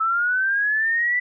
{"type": "linear sweep", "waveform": "sine", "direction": "up", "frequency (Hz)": [1300, 1987], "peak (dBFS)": -18, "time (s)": [0, 1.2], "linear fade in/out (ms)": 10, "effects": []}